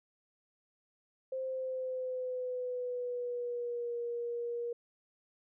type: tone with pitch glide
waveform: sine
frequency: 523.3 to 474.4 Hz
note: C5 to A#4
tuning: 0 to +30 cents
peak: -34 dBFS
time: 1.32-4.73 s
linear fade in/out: 5 ms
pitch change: -170 cents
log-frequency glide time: 1.44-3.96 s
effects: none